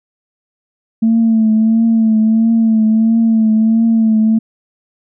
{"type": "tone with vibrato", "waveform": "sine", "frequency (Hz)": 223.1, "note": "A3", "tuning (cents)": 24, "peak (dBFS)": -7, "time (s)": [1.02, 4.39], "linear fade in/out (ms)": 10, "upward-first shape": "triangle", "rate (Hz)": 1.5, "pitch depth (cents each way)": 47, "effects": ["tanh soft clip ceiling -4 dBFS"]}